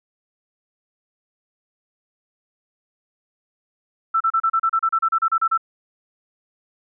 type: tone bursts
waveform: sine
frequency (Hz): 1330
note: E6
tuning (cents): +15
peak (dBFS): -15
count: 15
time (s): 4.14-5.577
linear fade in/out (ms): 10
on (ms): 65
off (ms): 33
effects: none